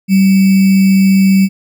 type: tone with sample-and-hold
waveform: sine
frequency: 192.7 Hz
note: G3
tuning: 29 cents flat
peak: -5 dBFS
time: 0.08-1.49 s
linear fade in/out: 50 ms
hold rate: 2450 Hz
effects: none